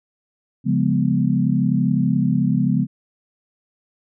sine chord, C# dominant seventh, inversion none, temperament equal with one note detuned, 138.59 / 174.61 / 206.1 / 246.9 Hz, C#3 / E#3 / G#3 / B3, 0 / 0 / -13 / 0 cents, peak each -21 dBFS, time 0.64-2.87 s, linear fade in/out 50 ms, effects none

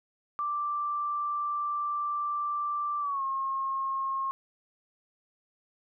sine tone with pitch glide, 1175 to 1077.5 Hz, D6 to C#6, +1 to -49 cents, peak -28 dBFS, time 0.39-4.31 s, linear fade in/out 0 ms, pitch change -150 cents, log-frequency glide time 3-3.23 s, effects none

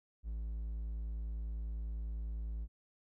triangle tone, 55 Hz, A1, in tune, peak -35 dBFS, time 0.23-2.68 s, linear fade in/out 50 ms, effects none

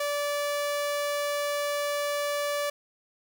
sawtooth tone, 580 Hz, D5, 22 cents flat, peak -23 dBFS, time 0-2.7 s, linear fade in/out 5 ms, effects 9-bit

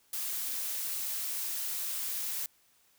blue noise, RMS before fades -35 dBFS, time 0.13-2.46 s, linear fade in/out 2 ms, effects white hiss -67 dBFS RMS until 2.98 s

